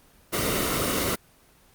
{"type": "noise with comb filter", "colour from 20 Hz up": "pink", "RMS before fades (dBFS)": -25, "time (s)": [0.32, 1.16], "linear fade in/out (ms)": 20, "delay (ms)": 1.2, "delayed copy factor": -0.7, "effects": ["pink hiss -57 dBFS RMS until 1.74 s", "Opus 24 kbps"]}